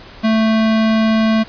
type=tone; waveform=square; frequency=220.9 Hz; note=A3; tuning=7 cents sharp; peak=-12 dBFS; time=0.23-1.44 s; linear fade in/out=20 ms; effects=pink hiss -38 dBFS RMS until 1.48 s + resampled to 11025 Hz